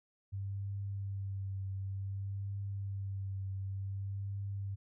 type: tone with vibrato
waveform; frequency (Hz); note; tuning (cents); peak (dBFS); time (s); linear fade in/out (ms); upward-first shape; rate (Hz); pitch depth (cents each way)
sine; 98; G2; 0; -36; 0.32-4.76; 20; triangle; 0.55; 29
effects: none